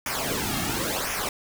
pink noise with flanger, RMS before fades -28 dBFS, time 0.06-1.29 s, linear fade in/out 2 ms, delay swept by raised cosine 0.24 to 2.04 ms, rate 0.95 Hz, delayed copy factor -0.75, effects none

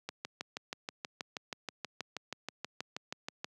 click train, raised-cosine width 0.2 ms, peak -20 dBFS, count 22, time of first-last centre 0.09-3.445 s, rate 6.26 Hz, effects high-pass 150 Hz 12 dB/octave

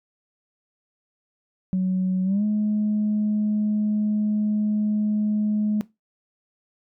sine tone with pitch glide, 186 to 211.2 Hz, F#3 to G#3, +9 to +29 cents, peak -18 dBFS, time 1.73-5.81 s, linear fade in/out 0 ms, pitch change +220 cents, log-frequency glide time 2.24-2.44 s, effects noise-tail reverb RT60 0.2 s tail -19 dB re dry + tanh soft clip ceiling -16 dBFS

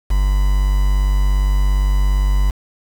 triangle tone with quantisation, 48.7 Hz, G1, 11 cents flat, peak -10 dBFS, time 0.1-2.51 s, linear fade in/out 10 ms, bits 5, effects none

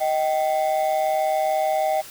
triangle ring-modulated tone, 700 Hz, F5, 4 cents sharp, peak -14 dBFS, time 0-2.02 s, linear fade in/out 20 ms, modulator 73.2 Hz, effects white hiss -41 dBFS RMS until 2.1 s

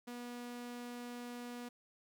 sawtooth tone, 242.4 Hz, B3, 32 cents flat, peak -40 dBFS, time 0.07-1.69 s, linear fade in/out 10 ms, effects 12-bit

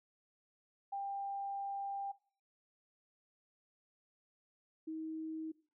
sine tone pair in turn, 794 / 317.7 Hz, G5 / D#4, +22 / +36 cents, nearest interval octave + major third, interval 1586 cents, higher first, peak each -37 / -39 dBFS, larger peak first, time 0.92-2.12 / 4.87-5.52 s, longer first, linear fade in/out 10 ms, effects noise-tail reverb RT60 0.4 s tail -19 dB re dry

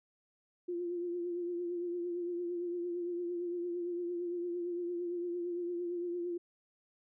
sine tone with vibrato, 349.2 Hz, F4, in tune, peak -34 dBFS, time 0.68-6.38 s, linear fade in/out 10 ms, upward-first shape triangle, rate 8.8 Hz, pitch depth 44 cents each way, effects none

